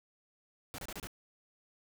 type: noise bursts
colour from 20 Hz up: pink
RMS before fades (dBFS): -43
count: 5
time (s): 0.74-1.071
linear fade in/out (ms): 0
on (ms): 43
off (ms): 29
effects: none